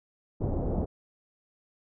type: low-pass noise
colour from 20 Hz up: pink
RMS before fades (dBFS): -29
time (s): 0.4-0.86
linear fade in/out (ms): 20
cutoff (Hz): 640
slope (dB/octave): 24
effects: none